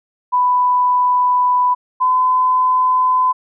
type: tone pair in turn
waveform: sine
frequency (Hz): 993 / 1015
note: B5 / B5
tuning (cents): +9 / +47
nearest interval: unison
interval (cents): 38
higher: second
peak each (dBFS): -11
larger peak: neither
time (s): 0.32-1.75 / 2-3.33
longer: first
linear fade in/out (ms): 20
effects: none